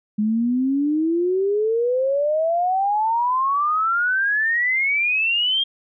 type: exponential sweep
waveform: sine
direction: up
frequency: 207.7 to 3242 Hz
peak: -17 dBFS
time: 0.18-5.64 s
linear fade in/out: 10 ms
effects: none